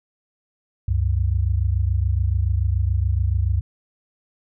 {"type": "tone pair together", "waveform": "sine", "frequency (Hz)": [68.5, 95.51], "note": ["C#2", "G2"], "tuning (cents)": [-20, -45], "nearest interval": "tritone", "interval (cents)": 575, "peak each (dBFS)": -20, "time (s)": [0.88, 3.61], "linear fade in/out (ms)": 5, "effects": []}